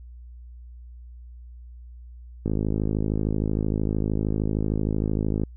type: click train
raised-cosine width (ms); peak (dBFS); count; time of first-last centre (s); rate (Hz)
3; -12; 159; 2.46-5.436; 53.1
effects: added 60 Hz sine -40 dBFS peak until 5.56 s